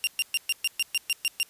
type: tone bursts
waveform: sawtooth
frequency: 2782 Hz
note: F7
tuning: 7 cents flat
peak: -19 dBFS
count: 10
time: 0.04-1.43 s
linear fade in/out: 0 ms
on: 31 ms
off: 120 ms
effects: white hiss -56 dBFS RMS until 1.49 s + resampled to 32000 Hz